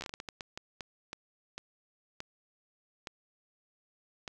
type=slowing click train; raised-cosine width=0.2 ms; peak=-22 dBFS; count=16; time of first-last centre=0.01-4.278 s; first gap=12 ms; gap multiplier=1.39; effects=10-bit